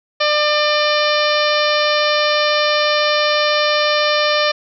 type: harmonic tone with a mistuned harmonic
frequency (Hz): 598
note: D5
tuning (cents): +31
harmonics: 1 / 2 / 3 / 4 / 5 / 6 / 7 / 8 / 9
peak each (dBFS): -17 / -20 / -22 / -23 / -24 / -25 / -25 / -26 / -27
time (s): 0.2-4.52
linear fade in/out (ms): 10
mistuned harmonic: 9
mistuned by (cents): +35
effects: none